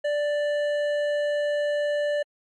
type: tone with hard clipping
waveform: triangle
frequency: 587.3 Hz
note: D5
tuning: in tune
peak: -24 dBFS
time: 0.04-2.23 s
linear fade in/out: 10 ms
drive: 13 dB
effects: MP3 48 kbps